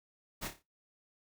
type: noise with echo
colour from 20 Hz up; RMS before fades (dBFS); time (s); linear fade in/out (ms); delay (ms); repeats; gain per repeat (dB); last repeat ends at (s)
pink; -39; 0.41-0.49; 20; 28; 5; -7; 0.63
effects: noise-tail reverb RT60 0.2 s tail -18 dB re dry